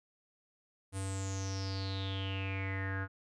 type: tone with low-pass filter sweep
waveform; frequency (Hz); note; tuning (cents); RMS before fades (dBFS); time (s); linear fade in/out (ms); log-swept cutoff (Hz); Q
square; 96.5; G2; -27; -37; 0.92-3.08; 50; 9500 to 1500; 9.3
effects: none